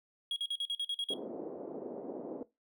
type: tone bursts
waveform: triangle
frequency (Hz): 3300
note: G#7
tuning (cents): -12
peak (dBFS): -30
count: 9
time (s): 0.31-1.138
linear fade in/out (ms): 2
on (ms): 52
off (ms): 45
type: band-pass noise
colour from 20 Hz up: pink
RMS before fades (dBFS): -42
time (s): 1.1-2.43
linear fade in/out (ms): 2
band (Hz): 270 to 580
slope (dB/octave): 24
effects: noise-tail reverb RT60 0.2 s tail -17 dB re dry